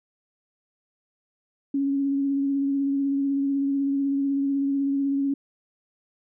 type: tone with vibrato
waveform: sine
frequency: 277.2 Hz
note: C#4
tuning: in tune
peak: -21 dBFS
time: 1.74-5.34 s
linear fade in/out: 5 ms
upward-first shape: sine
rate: 16 Hz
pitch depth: 19 cents each way
effects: none